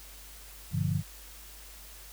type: chord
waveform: sine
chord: G minor seventh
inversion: none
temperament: equal with one note detuned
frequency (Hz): 98 / 118.1 / 146.83 / 174.61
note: G2 / Bb2 / D3 / F3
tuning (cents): 0 / +23 / 0 / 0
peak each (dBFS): -31 / -35 / -30 / -33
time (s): 0.71-1.03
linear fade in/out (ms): 50
effects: added 50 Hz sine -50 dBFS peak until 2.12 s + white hiss -50 dBFS RMS until 2.12 s